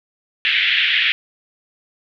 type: band-pass noise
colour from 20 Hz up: white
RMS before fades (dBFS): -17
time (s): 0.45-1.12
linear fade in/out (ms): 0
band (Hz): 1700 to 3400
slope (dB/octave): 48
effects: none